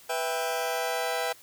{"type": "chord", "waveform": "sawtooth", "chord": "E minor", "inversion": "second", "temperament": "just", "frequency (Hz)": [494.4, 659.3, 791.1], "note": ["B4", "E5", "G5"], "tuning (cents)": [2, 0, 16], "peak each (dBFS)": -28, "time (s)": [0.09, 1.33], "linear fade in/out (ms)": 10, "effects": ["white hiss -53 dBFS RMS until 1.42 s", "high-pass 80 Hz 12 dB/octave"]}